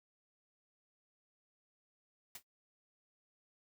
white noise with exponential decay, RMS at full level -42 dBFS, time 2.35-2.43 s, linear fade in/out 5 ms, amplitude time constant 17 ms, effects noise-tail reverb RT60 0.1 s tail -19 dB re dry

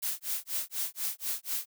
blue noise with tremolo, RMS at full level -31 dBFS, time 0.02-1.66 s, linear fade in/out 10 ms, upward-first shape sine, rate 4.1 Hz, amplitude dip 100%, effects none

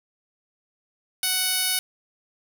10% pulse tone with band-pass filter, 743 Hz, F#5, 7 cents sharp, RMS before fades -24 dBFS, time 1.23-1.79 s, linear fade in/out 2 ms, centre 11000 Hz, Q 0.66, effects 8-bit

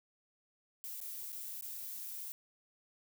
violet noise with dropouts, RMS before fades -44 dBFS, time 0.84-2.32 s, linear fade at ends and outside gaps 0 ms, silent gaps 1.003-1.014 / 1.32-1.327 / 1.61-1.623 s, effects none

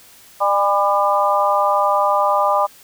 harmonic tone with a mistuned harmonic, 199.9 Hz, G3, 34 cents sharp, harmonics 3 / 4 / 5 / 6, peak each -19 / -19 / -19 / -19 dBFS, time 0.4-2.67 s, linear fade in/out 20 ms, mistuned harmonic 4, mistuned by +24 cents, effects white hiss -46 dBFS RMS until 2.83 s

